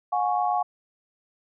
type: chord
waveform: sine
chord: F# suspended second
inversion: none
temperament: equal with one note detuned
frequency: 723.1 / 830.6 / 1108.7 Hz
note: F#5 / G#5 / C#6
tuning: -40 / 0 / 0 cents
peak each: -24 / -26 / -29 dBFS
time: 0.12-0.63 s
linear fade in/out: 10 ms
effects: none